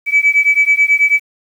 sine beating tone pair, 2290 / 2299.2 Hz, D7 / D7, -44 / -37 cents, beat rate 9.2 Hz, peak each -11 dBFS, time 0.06-1.2 s, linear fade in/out 50 ms, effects tanh soft clip ceiling -2 dBFS + 7-bit

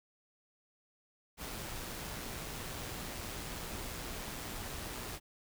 pink noise with amplitude modulation, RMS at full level -41 dBFS, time 1.37-5.2 s, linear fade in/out 50 ms, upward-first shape sine, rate 121 Hz, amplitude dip 30%, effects none

